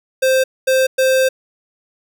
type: tone bursts at uneven times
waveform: square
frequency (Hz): 523.3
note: C5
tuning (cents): 0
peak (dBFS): -12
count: 3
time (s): 0.22-0.44 / 0.67-0.87 / 0.98-1.29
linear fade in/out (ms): 10
effects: none